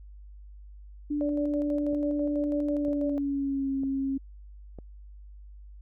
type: tone with pitch glide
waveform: sine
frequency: 293.7 to 270.9 Hz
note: D4 to C#4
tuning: 0 to -40 cents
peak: -26 dBFS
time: 1.1-4.18 s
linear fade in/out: 10 ms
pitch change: -140 cents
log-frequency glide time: 2.73-3.71 s
type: tone with tremolo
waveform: sine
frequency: 580 Hz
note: D5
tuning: 22 cents flat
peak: -29 dBFS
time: 1.21-3.18 s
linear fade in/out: 0 ms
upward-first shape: square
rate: 6.1 Hz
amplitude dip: 50%
type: click train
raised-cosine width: 2 ms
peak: -29 dBFS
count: 4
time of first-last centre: 1.93-4.787 s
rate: 1.05 Hz
effects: added 50 Hz sine -44 dBFS peak until 5.81 s